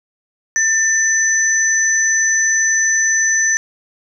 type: tone pair together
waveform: sine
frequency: 1791 / 6024 Hz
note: A6 / F#8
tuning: +30 / +30 cents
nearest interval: octave + major sixth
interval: 2100 cents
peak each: -15 dBFS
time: 0.56-3.57 s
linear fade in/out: 0 ms
effects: none